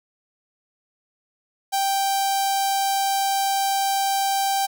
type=tone with notch filter; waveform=sawtooth; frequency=784 Hz; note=G5; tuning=in tune; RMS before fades=-22 dBFS; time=1.72-4.67 s; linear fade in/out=20 ms; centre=1900 Hz; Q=0.75; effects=none